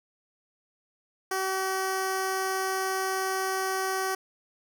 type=tone with notch filter; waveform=10% pulse; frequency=380.5 Hz; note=F#4; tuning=48 cents sharp; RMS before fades=-29 dBFS; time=1.31-4.15 s; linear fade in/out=5 ms; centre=2500 Hz; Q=1.9; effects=none